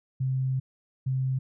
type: tone pair in turn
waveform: sine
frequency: 131.2 / 131.2 Hz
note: C3 / C3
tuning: +5 / +5 cents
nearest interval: unison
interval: 0 cents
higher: neither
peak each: -24 dBFS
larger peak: neither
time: 0.2-0.6 / 1.06-1.39 s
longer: first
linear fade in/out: 10 ms
effects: none